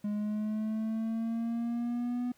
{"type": "exponential sweep", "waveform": "triangle", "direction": "up", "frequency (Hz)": [206.8, 246.9], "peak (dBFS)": -28, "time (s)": [0.04, 2.32], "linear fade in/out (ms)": 5, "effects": ["pink hiss -66 dBFS RMS until 2.37 s", "high-pass 60 Hz 12 dB/octave"]}